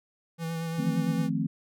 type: tone with vibrato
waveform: square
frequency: 164.81 Hz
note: E3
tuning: in tune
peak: -31 dBFS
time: 0.38-1.3 s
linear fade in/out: 50 ms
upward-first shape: sine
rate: 8.7 Hz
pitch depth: 21 cents each way
type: chord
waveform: sine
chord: F dominant seventh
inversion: third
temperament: equal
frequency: 155.56 / 174.61 / 220 / 261.6 Hz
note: Eb3 / F3 / A3 / C4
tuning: 0 / 0 / 0 / 0 cents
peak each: -31 dBFS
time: 0.78-1.47 s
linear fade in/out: 10 ms
effects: none